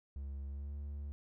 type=tone with pitch glide; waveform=triangle; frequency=69.3 to 71.95 Hz; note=C#2 to D2; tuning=0 to -35 cents; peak=-38 dBFS; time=0.16-1.12 s; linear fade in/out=0 ms; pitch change=+65 cents; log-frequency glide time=0.48-0.74 s; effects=none